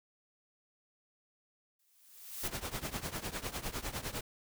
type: noise with exponential growth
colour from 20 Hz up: blue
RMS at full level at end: -37 dBFS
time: 1.79-2.48 s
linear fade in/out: 5 ms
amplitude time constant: 150 ms
type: noise with tremolo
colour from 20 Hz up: pink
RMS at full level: -36 dBFS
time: 2.43-4.21 s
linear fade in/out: 5 ms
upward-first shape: triangle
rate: 9.9 Hz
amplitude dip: 90%
effects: none